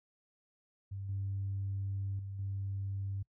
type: tone with level steps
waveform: sine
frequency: 98.1 Hz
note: G2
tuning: 2 cents sharp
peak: -38 / -33 / -39 / -34 dBFS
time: 0.91-3.23 s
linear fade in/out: 10 ms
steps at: 1.09 / 2.19 / 2.39 s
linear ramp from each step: 2 ms
effects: noise-tail reverb RT60 0.1 s tail -24 dB re dry + tanh soft clip ceiling -29 dBFS